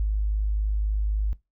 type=tone; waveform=sine; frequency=51.9 Hz; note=G#1; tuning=in tune; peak=-21 dBFS; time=0-1.33 s; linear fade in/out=0 ms; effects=noise-tail reverb RT60 0.2 s tail -19 dB re dry